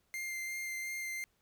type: tone with vibrato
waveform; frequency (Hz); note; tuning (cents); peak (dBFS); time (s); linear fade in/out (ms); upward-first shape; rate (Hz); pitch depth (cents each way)
45% pulse; 2100; C7; +6; -37; 0.14-1.24; 0; sine; 2.8; 11
effects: pink hiss -75 dBFS RMS until 1.41 s